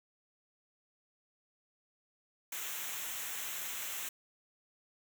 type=noise with comb filter; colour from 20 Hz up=white; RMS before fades=-40 dBFS; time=2.52-4.09 s; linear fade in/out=5 ms; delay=0.21 ms; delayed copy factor=-0.65; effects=none